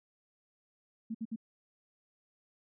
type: tone bursts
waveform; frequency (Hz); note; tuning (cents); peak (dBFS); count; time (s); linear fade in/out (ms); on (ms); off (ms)
sine; 223.9; A3; +30; -34; 3; 1.1-1.361; 10; 47; 60
effects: none